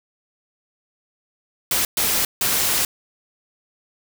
white noise bursts at uneven times, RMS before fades -20 dBFS, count 3, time 1.71-1.85 / 1.97-2.25 / 2.41-2.85 s, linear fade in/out 2 ms, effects none

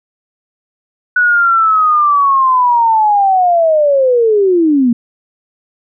sine linear sweep, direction down, 1480 to 228.2 Hz, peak -7 dBFS, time 1.16-4.93 s, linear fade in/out 5 ms, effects none

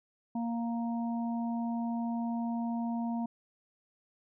harmonic tone, 233.1 Hz, A#3, in tune, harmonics 1 / 3 / 4, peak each -31 / -41 / -43 dBFS, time 0.35-3.26 s, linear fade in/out 5 ms, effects none

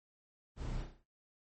brown noise with echo, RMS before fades -41 dBFS, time 0.56-0.86 s, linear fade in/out 50 ms, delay 32 ms, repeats 6, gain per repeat -5 dB, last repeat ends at 1.052 s, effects noise-tail reverb RT60 0.3 s tail -25 dB re dry + MP3 32 kbps

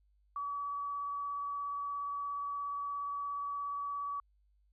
sine tone with vibrato, 1141 Hz, C#6, 50 cents sharp, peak -35 dBFS, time 0.36-4.2 s, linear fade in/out 2 ms, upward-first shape triangle, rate 17 Hz, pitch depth 11 cents each way, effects added 50 Hz sine -67 dBFS peak until 4.72 s

